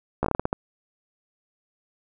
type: slowing click train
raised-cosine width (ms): 1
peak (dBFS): -9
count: 9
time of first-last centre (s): 0.23-0.529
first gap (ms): 14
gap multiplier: 1.27
effects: none